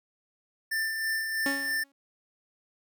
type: tone with tremolo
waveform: square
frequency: 1782 Hz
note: A6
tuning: 22 cents sharp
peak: -27 dBFS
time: 0.71-1.84 s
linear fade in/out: 10 ms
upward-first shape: sine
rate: 3.1 Hz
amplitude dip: 40%
type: tone with exponential decay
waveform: sawtooth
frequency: 277.2 Hz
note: C#4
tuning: in tune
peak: -23 dBFS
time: 1.46-1.92 s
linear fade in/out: 2 ms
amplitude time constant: 100 ms
effects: none